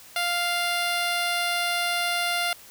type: tone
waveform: 10% pulse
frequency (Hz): 698.5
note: F5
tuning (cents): 0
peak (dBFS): -15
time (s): 0.16-2.53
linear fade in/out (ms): 2
effects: white hiss -48 dBFS RMS until 2.7 s